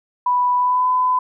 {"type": "tone with pitch glide", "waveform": "sine", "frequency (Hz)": [987.8, 1007.4], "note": ["B5", "B5"], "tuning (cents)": [0, 34], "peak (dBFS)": -14, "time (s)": [0.26, 1.19], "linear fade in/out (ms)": 5, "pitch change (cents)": 34, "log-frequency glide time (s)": [0.57, 0.88], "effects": []}